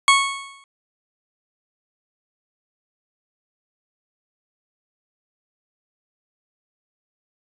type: tone with exponential decay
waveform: 20% pulse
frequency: 1103 Hz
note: C#6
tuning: 9 cents flat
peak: -4 dBFS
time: 0.08-0.64 s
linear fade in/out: 1 ms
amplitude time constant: 120 ms
effects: resampled to 24000 Hz